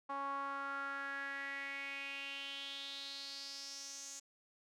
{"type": "tone with band-pass filter sweep", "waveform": "sawtooth", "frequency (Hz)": 277.2, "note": "C#4", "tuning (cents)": 0, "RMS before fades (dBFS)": -44, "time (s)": [0.09, 4.2], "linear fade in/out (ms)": 10, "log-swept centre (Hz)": [1000, 6800], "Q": 5.4, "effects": []}